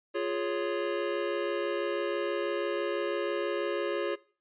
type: chord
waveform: square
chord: Db major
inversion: first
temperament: equal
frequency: 349.2 / 415.3 / 554.4 Hz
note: F4 / Ab4 / Db5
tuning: 0 / 0 / 0 cents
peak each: -34 dBFS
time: 0.14-4.16 s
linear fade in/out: 20 ms
effects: noise-tail reverb RT60 0.4 s tail -20 dB re dry + resampled to 8000 Hz